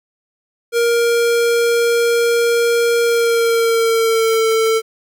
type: tone with pitch glide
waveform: square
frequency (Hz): 469.3 to 446.6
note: A#4 to A4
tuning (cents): +12 to +26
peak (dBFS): -13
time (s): 0.72-4.82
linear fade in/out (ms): 50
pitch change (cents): -86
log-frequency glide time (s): 3.02-4.46
effects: none